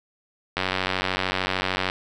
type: click train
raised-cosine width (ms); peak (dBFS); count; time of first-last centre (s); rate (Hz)
0.3; -7; 125; 0.57-1.899; 93.3
effects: none